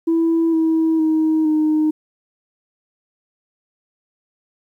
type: tone with pitch steps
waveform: sine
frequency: 329.6 / 322.4 / 315.4 / 308.6 Hz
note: E4 / E4 / D#4 / D#4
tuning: 0 / -38 / +24 / -14 cents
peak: -12 dBFS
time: 0.07-1.91 s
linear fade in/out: 10 ms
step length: 460 ms
effects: tanh soft clip ceiling -11 dBFS + 9-bit